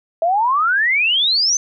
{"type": "exponential sweep", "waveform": "sine", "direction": "up", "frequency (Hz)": [642, 6272], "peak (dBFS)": -13, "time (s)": [0.22, 1.57], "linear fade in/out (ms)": 2, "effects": []}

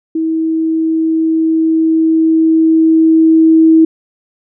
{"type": "tone with level ramp", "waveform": "sine", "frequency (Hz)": 321.9, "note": "E4", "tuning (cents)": -41, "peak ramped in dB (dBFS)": [-12, -3], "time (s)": [0.15, 3.85], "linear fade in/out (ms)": 5, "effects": []}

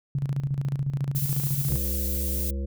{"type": "tone with tremolo", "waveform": "sine", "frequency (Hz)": 138.59, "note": "C#3", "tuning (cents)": 0, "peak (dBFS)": -22, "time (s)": [0.15, 1.76], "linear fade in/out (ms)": 2, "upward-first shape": "square", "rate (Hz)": 14, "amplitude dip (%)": 65}
{"type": "noise", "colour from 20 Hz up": "violet", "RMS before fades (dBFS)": -31, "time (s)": [1.15, 2.51], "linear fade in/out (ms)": 10}
{"type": "harmonic tone", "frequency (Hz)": 67.8, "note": "C#2", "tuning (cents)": -38, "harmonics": [1, 3, 5, 7, 8], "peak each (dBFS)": [-27, -37, -41, -44, -45], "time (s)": [1.69, 2.66], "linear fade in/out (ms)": 10}
{"effects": []}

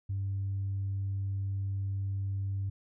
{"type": "tone", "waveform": "sine", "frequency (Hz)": 98, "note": "G2", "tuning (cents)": 0, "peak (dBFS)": -29, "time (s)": [0.09, 2.7], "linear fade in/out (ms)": 10, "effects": ["tanh soft clip ceiling -27 dBFS"]}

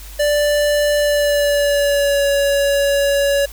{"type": "tone with pitch glide", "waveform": "square", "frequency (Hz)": [587.3, 563.4], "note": ["D5", "C#5"], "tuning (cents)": [0, 28], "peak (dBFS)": -14, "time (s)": [0.19, 3.46], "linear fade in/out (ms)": 10, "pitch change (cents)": -72, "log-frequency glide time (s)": [0.98, 2.28], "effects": ["added 50 Hz sine -33 dBFS peak until 3.52 s", "white hiss -39 dBFS RMS until 3.52 s"]}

